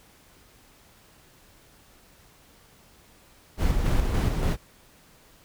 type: noise with tremolo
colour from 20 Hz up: brown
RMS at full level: -22 dBFS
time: 3.57-4.57 s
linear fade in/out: 50 ms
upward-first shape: square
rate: 3.5 Hz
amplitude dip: 35%
effects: pink hiss -56 dBFS RMS until 5.44 s